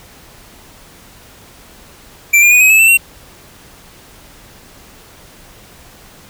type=tone with pitch steps; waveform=square; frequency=2349 / 2409 / 2471 / 2535 / 2600 / 2667 / 2736 Hz; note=D7 / D7 / D#7 / D#7 / E7 / E7 / F7; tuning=0 / +43 / -13 / +32 / -24 / +20 / -36 cents; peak=-6 dBFS; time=2.33-2.974 s; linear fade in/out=10 ms; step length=92 ms; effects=pink hiss -41 dBFS RMS until 6.29 s